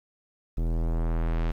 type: tone with low-pass filter sweep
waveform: square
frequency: 41.21 Hz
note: E1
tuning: in tune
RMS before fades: -26 dBFS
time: 0.57-1.52 s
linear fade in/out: 10 ms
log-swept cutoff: 370 to 3300 Hz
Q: 0.75
effects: 9-bit